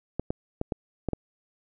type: clicks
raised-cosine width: 2 ms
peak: -14 dBFS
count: 6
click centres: 0.196 / 0.305 / 0.614 / 0.722 / 1.087 / 1.133 s
effects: none